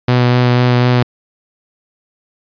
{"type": "tone with vibrato", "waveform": "sawtooth", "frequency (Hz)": 123.47, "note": "B2", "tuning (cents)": 0, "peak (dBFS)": -5, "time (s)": [0.08, 1.03], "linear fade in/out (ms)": 5, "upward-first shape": "sine", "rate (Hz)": 4, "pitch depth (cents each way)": 13, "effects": ["resampled to 11025 Hz"]}